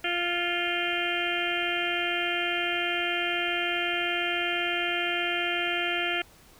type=harmonic tone with a mistuned harmonic; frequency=348.1 Hz; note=F4; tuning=6 cents flat; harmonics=1 / 2 / 4 / 5 / 6 / 7 / 8 / 9; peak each=-34 / -34 / -34 / -34 / -34 / -34 / -34 / -34 dBFS; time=0.04-6.22 s; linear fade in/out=5 ms; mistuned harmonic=6; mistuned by=+27 cents; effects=pink hiss -55 dBFS RMS until 6.59 s